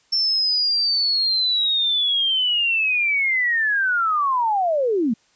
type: linear sweep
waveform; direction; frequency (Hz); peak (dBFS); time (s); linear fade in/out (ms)
sine; down; 5400 to 204.9; -17; 0.12-5.14; 10
effects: white hiss -60 dBFS RMS until 5.35 s + resampled to 16000 Hz